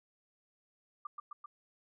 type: tone with echo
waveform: sine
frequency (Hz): 1187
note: D6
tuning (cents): +18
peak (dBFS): -38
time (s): 1.05-1.07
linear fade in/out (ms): 5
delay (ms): 130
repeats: 3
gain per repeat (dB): -2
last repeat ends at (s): 1.46
effects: none